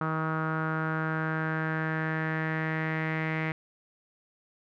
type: tone with low-pass filter sweep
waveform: sawtooth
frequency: 158.6 Hz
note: D#3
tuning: 33 cents sharp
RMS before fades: -30 dBFS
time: 0.01-3.52 s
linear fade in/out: 2 ms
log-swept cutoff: 1300 to 2100 Hz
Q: 5.5
effects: none